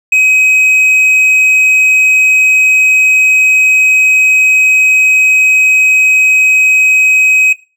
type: tone with hard clipping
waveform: sine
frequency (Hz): 2532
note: D#7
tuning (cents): +30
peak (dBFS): -5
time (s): 0.12-7.53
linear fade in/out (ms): 5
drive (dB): 3
effects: noise-tail reverb RT60 0.3 s tail -18 dB re dry